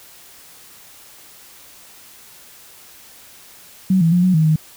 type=tone with pitch steps; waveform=sine; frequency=188.1 / 164.8 / 177.4 / 184.2 / 158 / 156.2 Hz; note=F#3 / E3 / F3 / F#3 / D#3 / D#3; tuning=+29 / 0 / +27 / -7 / +27 / +7 cents; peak=-11 dBFS; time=3.9-4.56 s; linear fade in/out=5 ms; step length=110 ms; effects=white hiss -44 dBFS RMS until 4.76 s

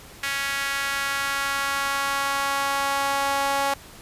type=tone with high-pass filter sweep; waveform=sawtooth; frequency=277.4 Hz; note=C#4; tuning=1 cent sharp; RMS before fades=-25 dBFS; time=0.23-3.74 s; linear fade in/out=5 ms; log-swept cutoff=1800 to 770 Hz; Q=1.9; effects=pink hiss -45 dBFS RMS until 4.01 s + resampled to 32000 Hz

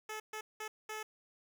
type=tone bursts at uneven times; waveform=10% pulse; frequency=431.9 Hz; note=A4; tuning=32 cents flat; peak=-32 dBFS; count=4; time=0.09-0.2 / 0.33-0.41 / 0.6-0.68 / 0.89-1.03 s; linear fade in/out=5 ms; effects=none

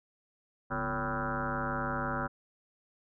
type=tone with frequency modulation; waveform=sine; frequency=778 Hz; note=G5; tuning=13 cents flat; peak=-30 dBFS; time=0.7-2.28 s; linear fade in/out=20 ms; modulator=106 Hz; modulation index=6.9; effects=none

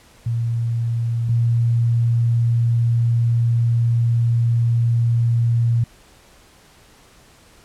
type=tone pair in turn; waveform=sine; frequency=116.54 / 117.22 Hz; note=A#2 / A#2; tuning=0 / +10 cents; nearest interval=unison; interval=10 cents; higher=second; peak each=-18 / -14 dBFS; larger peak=second; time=0.26-1.29 / 1.29-5.84 s; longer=second; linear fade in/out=5 ms; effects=pink hiss -50 dBFS RMS until 7.64 s + low-pass 11000 Hz 12 dB/octave

